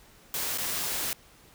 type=noise with dropouts; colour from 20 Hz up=white; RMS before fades=-31 dBFS; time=0.34-1.13 s; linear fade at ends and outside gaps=1 ms; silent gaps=0.576-0.583 s; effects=pink hiss -56 dBFS RMS until 1.54 s